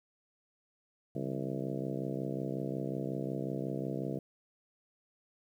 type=harmonic tone with a mistuned harmonic; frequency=65.5 Hz; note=C2; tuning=2 cents sharp; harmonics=2 / 3 / 4 / 5 / 6 / 7 / 8 / 9 / 10; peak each=-39 / -41 / -41 / -41 / -44 / -43 / -46 / -48 / -47 dBFS; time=1.15-4.19 s; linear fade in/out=5 ms; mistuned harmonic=2; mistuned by=+140 cents; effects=11-bit